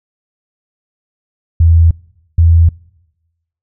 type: tone pair in turn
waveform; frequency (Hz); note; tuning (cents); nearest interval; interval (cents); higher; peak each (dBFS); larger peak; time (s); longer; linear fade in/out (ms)
sine; 82.8 / 83.25; E2 / E2; +8 / +18; unison; 10; second; -4; neither; 1.6-1.91 / 2.38-2.69; neither; 5
effects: noise-tail reverb RT60 1.0 s tail -25 dB re dry